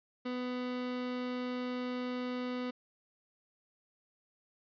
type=tone; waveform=30% pulse; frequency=249.4 Hz; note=B3; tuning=17 cents sharp; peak=-32 dBFS; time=0.25-2.71 s; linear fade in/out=10 ms; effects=resampled to 11025 Hz